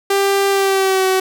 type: tone with pitch glide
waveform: sawtooth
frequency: 395.2 to 377.4 Hz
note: G4 to F#4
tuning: +14 to +34 cents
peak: -9 dBFS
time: 0.1-1.2 s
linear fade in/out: 5 ms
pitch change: -80 cents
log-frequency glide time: 0.5-1.06 s
effects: none

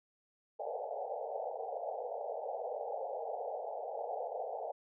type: band-pass noise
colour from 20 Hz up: white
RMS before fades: -40 dBFS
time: 0.59-4.72 s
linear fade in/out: 10 ms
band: 450 to 820 Hz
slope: 96 dB/octave
effects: none

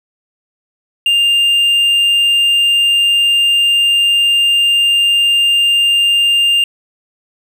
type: tone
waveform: triangle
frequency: 2801 Hz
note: F7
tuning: 4 cents sharp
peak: -7 dBFS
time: 1.06-6.64 s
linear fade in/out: 2 ms
effects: none

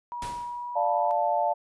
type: tone with pitch glide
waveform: sine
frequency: 962 to 976 Hz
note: B5 to B5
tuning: -46 to -21 cents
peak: -32 dBFS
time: 0.12-1.11 s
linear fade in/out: 0 ms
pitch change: +25 cents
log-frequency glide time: 0.41-0.97 s
type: noise with exponential decay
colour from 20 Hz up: pink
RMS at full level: -36 dBFS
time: 0.22-0.73 s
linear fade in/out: 1 ms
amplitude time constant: 110 ms
type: chord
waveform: sine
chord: D minor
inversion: none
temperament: equal with one note detuned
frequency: 587.3 / 701.3 / 880 Hz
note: D5 / F5 / A5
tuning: 0 / +7 / 0 cents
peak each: -28 / -26 / -26 dBFS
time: 0.75-1.54 s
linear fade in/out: 20 ms
effects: resampled to 24000 Hz

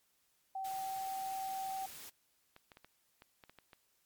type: tone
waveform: sine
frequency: 770 Hz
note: G5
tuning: 31 cents flat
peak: -37 dBFS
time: 0.55-1.86 s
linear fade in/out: 5 ms
type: noise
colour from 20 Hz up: white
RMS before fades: -50 dBFS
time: 0.64-2.1 s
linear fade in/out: 10 ms
type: clicks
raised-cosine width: 0.3 ms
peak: -38 dBFS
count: 9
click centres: 2.564 / 2.718 / 2.771 / 2.846 / 3.221 / 3.438 / 3.496 / 3.587 / 3.732 s
effects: white hiss -75 dBFS RMS until 4.05 s + MP3 96 kbps

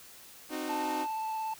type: chord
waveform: sawtooth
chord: C diminished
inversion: none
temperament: equal with one note detuned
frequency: 261.6 / 307 / 370 Hz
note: C4 / Eb4 / Gb4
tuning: 0 / -23 / 0 cents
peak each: -36 / -32 / -37 dBFS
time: 0.49-1.07 s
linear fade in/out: 50 ms
type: tone with vibrato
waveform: triangle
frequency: 880 Hz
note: A5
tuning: in tune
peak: -30 dBFS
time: 0.69-1.54 s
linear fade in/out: 5 ms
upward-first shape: square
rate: 17 Hz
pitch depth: 10 cents each way
effects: white hiss -52 dBFS RMS until 1.59 s

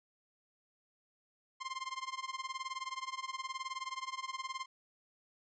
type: tone with tremolo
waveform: sawtooth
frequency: 1052 Hz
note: C6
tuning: 9 cents sharp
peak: -32 dBFS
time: 1.6-4.66 s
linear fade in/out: 20 ms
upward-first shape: sine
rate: 19 Hz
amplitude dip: 90%
effects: resampled to 16000 Hz

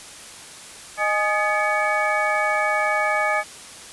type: tone cluster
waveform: sine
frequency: 618 / 833 / 1239 / 1712 / 2248 Hz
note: D#5 / G#5 / D#6 / A6 / C#7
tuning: -12 / +5 / -8 / -48 / +24 cents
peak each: -25 dBFS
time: 0.97-3.44 s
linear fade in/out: 50 ms
effects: white hiss -40 dBFS RMS until 3.92 s + resampled to 24000 Hz

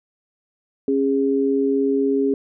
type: tone pair together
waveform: sine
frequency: 273.5 / 409.8 Hz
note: C#4 / G#4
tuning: -23 / -23 cents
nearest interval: perfect fifth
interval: 700 cents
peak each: -19 dBFS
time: 0.88-2.34 s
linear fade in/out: 2 ms
effects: none

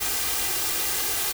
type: noise with comb filter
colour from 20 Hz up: white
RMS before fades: -26 dBFS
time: 0-1.33 s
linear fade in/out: 20 ms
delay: 2.5 ms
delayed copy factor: +0.6
effects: none

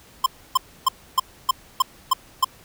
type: tone bursts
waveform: square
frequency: 1046.5 Hz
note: C6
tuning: in tune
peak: -14 dBFS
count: 8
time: 0.24-2.446 s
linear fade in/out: 5 ms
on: 22 ms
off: 290 ms
effects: pink hiss -50 dBFS RMS until 2.64 s

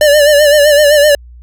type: tone with vibrato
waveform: square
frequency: 589 Hz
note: D5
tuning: 5 cents sharp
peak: -5 dBFS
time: 0.01-1.15 s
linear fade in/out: 2 ms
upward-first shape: sine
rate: 7.8 Hz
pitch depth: 59 cents each way
effects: added 60 Hz sine -32 dBFS peak until 1.42 s

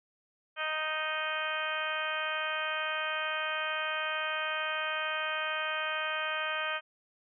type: harmonic tone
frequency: 311.1 Hz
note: D#4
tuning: in tune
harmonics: 2 / 3 / 4 / 5 / 6 / 7 / 8 / 9 / 10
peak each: -39 / -43 / -37 / -36 / -41 / -44 / -38 / -48 / -40 dBFS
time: 0.56-6.81 s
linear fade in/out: 50 ms
effects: none

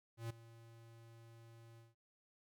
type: tone with ADSR envelope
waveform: square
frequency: 115.1 Hz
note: A#2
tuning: 22 cents flat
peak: -40 dBFS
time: 0.17-1.95 s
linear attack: 130 ms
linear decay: 9 ms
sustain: -18 dB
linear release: 170 ms
effects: none

